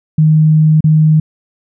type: tone with dropouts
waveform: sine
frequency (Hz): 155.56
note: D#3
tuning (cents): 0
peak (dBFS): -5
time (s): 0.18-1.2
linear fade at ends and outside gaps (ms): 5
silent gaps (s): 0.807-0.841
effects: none